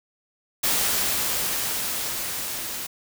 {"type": "noise with level ramp", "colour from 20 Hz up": "white", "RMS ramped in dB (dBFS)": [-22, -32], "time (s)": [0.63, 2.87], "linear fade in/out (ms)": 10, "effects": []}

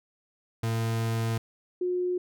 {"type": "tone pair in turn", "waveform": ["40% pulse", "sine"], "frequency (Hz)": [113.5, 360.3], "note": ["A#2", "F#4"], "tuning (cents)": [-46, -46], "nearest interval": "octave + minor sixth", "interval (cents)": 2000, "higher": "second", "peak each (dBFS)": -25, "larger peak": "neither", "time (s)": [[0.63, 1.38], [1.81, 2.18]], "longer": "first", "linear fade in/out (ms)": 5, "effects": []}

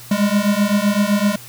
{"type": "beating tone pair", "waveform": "square", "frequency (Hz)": [201, 208.8], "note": ["G3", "G#3"], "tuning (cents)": [44, 10], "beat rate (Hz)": 7.8, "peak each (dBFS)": -18, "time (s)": [0.11, 1.36], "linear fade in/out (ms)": 5, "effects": ["added 120 Hz sine -42 dBFS peak until 1.48 s", "white hiss -39 dBFS RMS until 1.48 s"]}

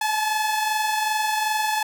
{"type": "tone pair together", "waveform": "sawtooth", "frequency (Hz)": [857.4, 880], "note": ["A5", "A5"], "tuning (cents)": [-45, 0], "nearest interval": "unison", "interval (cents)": 45, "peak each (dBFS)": [-18, -25], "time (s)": [0.01, 1.83], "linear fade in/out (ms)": 5, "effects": []}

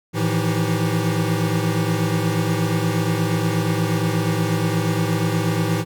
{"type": "tone cluster", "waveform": "square", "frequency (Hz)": [110.1, 161.3, 169.7, 314.4, 388.5], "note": ["A2", "E3", "F3", "D#4", "G4"], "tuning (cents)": [2, -37, -49, 18, -16], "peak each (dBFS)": [-24, -24, -25, -29, -30], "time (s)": [0.13, 5.85], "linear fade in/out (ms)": 50, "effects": []}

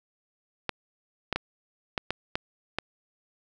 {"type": "clicks", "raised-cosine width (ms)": 0.3, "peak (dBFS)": -11, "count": 7, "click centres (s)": [0.693, 1.327, 1.36, 1.978, 2.106, 2.355, 2.786], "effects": []}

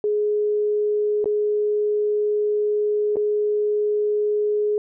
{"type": "tone with dropouts", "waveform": "sine", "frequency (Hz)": 419, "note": "G#4", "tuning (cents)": 15, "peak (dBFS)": -18, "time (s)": [0.04, 4.78], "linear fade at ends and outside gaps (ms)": 1, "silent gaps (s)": [[1.243, 1.257], [3.158, 3.168]], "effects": []}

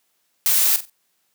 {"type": "noise with echo", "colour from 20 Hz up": "blue", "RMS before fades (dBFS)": -17, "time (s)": [0.46, 0.76], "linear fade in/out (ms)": 0, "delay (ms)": 46, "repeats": 3, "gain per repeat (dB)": -12, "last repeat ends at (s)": 0.898, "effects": ["white hiss -68 dBFS RMS until 1.34 s", "high-pass 150 Hz 12 dB/octave"]}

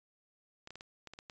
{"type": "clicks", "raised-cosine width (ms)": 0.2, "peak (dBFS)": -30, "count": 8, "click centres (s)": [0.674, 0.706, 0.756, 0.809, 1.073, 1.136, 1.189, 1.298], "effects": ["resampled to 16000 Hz"]}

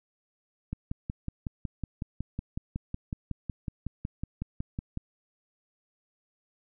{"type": "click train", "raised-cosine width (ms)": 5, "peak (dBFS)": -20, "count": 24, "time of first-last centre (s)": [0.73, 4.974], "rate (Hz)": 5.42, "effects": []}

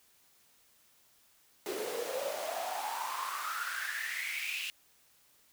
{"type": "noise with high-pass filter sweep", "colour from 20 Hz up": "pink", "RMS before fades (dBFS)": -37, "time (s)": [1.66, 4.7], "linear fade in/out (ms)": 0, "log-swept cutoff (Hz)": [380, 2800], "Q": 8.7, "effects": ["white hiss -66 dBFS RMS until 5.52 s"]}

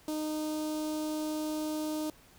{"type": "tone with notch filter", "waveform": "sawtooth", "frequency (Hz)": 307.6, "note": "D#4", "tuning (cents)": -20, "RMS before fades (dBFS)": -34, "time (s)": [0.08, 2.1], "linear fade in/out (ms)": 2, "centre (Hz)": 1900, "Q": 0.54, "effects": ["pink hiss -59 dBFS RMS until 2.38 s"]}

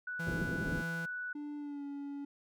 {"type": "tone", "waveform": "sine", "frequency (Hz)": 1480, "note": "F#6", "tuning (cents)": 0, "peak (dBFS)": -37, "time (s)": [0.07, 1.33], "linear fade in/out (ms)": 5}
{"type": "tone with tremolo", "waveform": "45% pulse", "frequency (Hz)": 167, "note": "E3", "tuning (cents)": 23, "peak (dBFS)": -37, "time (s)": [0.19, 1.06], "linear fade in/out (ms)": 10, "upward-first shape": "triangle", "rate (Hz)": 2, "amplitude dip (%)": 30}
{"type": "low-pass noise", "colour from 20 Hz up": "white", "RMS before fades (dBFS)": -38, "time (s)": [0.26, 0.82], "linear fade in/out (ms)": 5, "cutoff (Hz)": 370, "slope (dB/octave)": 24}
{"type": "tone with pitch glide", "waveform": "triangle", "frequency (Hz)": [293.7, 283], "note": ["D4", "C#4"], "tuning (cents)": [0, 36], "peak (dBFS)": -37, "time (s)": [1.35, 2.25], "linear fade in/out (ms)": 5, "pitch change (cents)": -64, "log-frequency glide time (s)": [1.57, 1.84]}
{"effects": []}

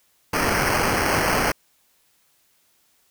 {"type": "noise with sample-and-hold", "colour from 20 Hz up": "white", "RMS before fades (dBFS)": -21, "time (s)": [0.33, 1.52], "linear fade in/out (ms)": 5, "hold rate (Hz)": 3675, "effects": ["white hiss -63 dBFS RMS until 3.1 s"]}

